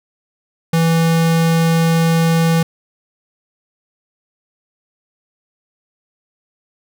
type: tone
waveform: square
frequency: 164.81 Hz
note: E3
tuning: in tune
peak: -12 dBFS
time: 0.73-2.63 s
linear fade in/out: 5 ms
effects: none